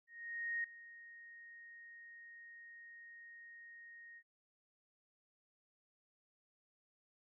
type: tone with ADSR envelope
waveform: sine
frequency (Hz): 1864.7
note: A#6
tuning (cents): 0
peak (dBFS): -35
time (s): 0.07-4.23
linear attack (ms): 570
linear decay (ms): 4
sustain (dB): -18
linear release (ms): 58
effects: none